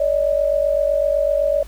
sine tone pair together, 572 / 619.9 Hz, D5 / D#5, -46 / -7 cents, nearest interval minor second, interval 139 cents, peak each -17 / -19 dBFS, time 0-1.63 s, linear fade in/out 5 ms, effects added 50 Hz sine -34 dBFS peak until 1.67 s + pink hiss -47 dBFS RMS until 1.67 s

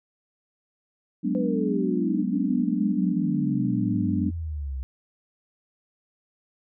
sine chord, G# half-diminished seventh, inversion third, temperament equal, 185 / 207.7 / 246.9 / 293.7 Hz, F#3 / G#3 / B3 / D4, 0 / 0 / 0 / 0 cents, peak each -28 dBFS, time 1.23-4.31 s, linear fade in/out 20 ms
sine exponential sweep, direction down, 512 to 63.5 Hz, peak -28 dBFS, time 1.35-4.83 s, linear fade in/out 0 ms
effects none

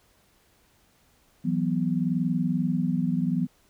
sine chord, E suspended second, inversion none, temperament just, 164.81 / 185.42 / 247.2 Hz, E3 / F#3 / B3, 0 / +4 / +2 cents, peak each -27 dBFS, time 1.44-3.47 s, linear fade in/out 20 ms, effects pink hiss -63 dBFS RMS until 3.69 s

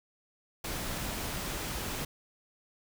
pink noise, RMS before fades -36 dBFS, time 0.64-2.05 s, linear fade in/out 5 ms, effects none

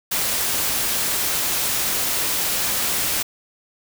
white noise, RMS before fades -22 dBFS, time 0.11-3.23 s, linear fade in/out 10 ms, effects none

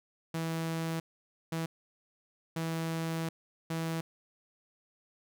sawtooth tone bursts at uneven times, 163.4 Hz, E3, 15 cents flat, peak -28 dBFS, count 4, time 0.34-1 / 1.52-1.66 / 2.56-3.29 / 3.7-4.01 s, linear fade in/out 5 ms, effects none

